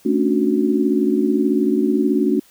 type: chord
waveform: sine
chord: D major seventh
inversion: second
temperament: just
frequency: 220.2 / 275.3 / 293.7 / 367.1 Hz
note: A3 / C#4 / D4 / F#4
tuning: +2 / -12 / 0 / -14 cents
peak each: -20 dBFS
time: 0.05-2.4 s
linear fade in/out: 10 ms
effects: white hiss -52 dBFS RMS until 2.5 s